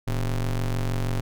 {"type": "ring-modulated tone", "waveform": "square", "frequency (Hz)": 67, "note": "C2", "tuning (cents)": 42, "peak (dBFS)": -21, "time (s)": [0.07, 1.21], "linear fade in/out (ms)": 10, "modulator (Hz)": 43.7, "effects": []}